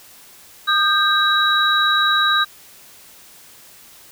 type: tone cluster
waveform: sine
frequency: 1225 / 1581 / 3877 Hz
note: D#6 / G6 / B7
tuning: -27 / +14 / -33 cents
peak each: -18 dBFS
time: 0.67-2.45 s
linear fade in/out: 20 ms
effects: white hiss -45 dBFS RMS until 4.11 s